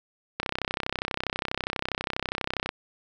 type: click train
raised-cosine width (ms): 0.3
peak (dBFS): -11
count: 75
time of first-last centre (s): 0.4-2.691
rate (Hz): 32.3
effects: none